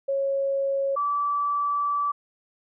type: tone pair in turn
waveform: sine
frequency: 549 / 1156.9 Hz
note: C#5 / D6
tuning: -17 / -26 cents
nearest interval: octave + minor second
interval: 1291 cents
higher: second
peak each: -22 dBFS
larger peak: neither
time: 0.08-0.96 / 0.96-2.12 s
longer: second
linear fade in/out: 10 ms
effects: none